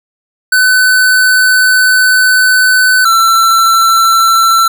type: tone pair in turn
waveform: square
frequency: 1508 / 1343.5 Hz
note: F#6 / E6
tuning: +32 / +33 cents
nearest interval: major second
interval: 199 cents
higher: first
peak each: -6 / -6 dBFS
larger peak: neither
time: 0.52-3.05 / 3.05-4.68 s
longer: first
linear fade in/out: 5 ms
effects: none